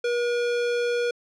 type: tone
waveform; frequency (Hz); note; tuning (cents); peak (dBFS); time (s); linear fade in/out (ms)
square; 480; B4; -49; -23; 0.04-1.11; 5
effects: low-pass 5000 Hz 12 dB/octave